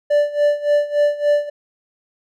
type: tone with tremolo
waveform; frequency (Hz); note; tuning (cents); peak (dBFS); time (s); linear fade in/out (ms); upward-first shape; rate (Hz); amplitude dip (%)
triangle; 586; D5; -4; -9; 0.1-1.5; 10; sine; 3.5; 85
effects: none